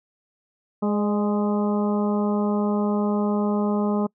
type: harmonic tone with a mistuned harmonic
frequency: 207.7 Hz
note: G#3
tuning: in tune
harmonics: 1 / 2 / 3 / 4 / 5 / 6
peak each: -21 / -27 / -31 / -33 / -35 / -37 dBFS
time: 0.82-4.07 s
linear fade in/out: 10 ms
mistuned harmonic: 3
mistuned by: -33 cents
effects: noise-tail reverb RT60 0.1 s tail -26 dB re dry